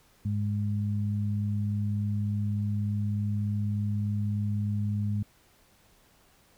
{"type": "tone pair together", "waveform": "sine", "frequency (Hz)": [103.3, 206.7], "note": ["G#2", "G#3"], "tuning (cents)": [-9, -8], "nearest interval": "octave", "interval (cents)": 1201, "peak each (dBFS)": [-27, -32], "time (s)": [0.25, 5.23], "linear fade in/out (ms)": 5, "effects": ["pink hiss -62 dBFS RMS until 6.57 s"]}